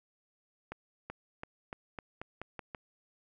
accelerating click train, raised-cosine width 0.5 ms, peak -25 dBFS, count 9, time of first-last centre 0.72-2.748 s, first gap 380 ms, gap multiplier 0.88, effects none

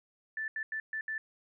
sine tone bursts at uneven times, 1760 Hz, A6, in tune, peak -33 dBFS, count 5, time 0.37-0.48 / 0.56-0.63 / 0.72-0.8 / 0.93-1.01 / 1.08-1.18 s, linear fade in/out 2 ms, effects none

